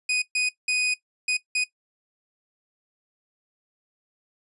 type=tone bursts at uneven times; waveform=sawtooth; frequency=2489 Hz; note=D#7; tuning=in tune; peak=-18 dBFS; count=5; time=0.09-0.22 / 0.35-0.49 / 0.68-0.94 / 1.28-1.37 / 1.55-1.64 s; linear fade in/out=5 ms; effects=noise-tail reverb RT60 0.1 s tail -17 dB re dry + resampled to 24000 Hz